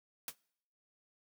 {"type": "noise with exponential decay", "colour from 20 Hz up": "white", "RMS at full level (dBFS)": -36, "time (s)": [0.28, 0.35], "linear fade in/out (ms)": 1, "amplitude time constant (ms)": 15, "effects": ["noise-tail reverb RT60 0.7 s tail -25 dB re dry"]}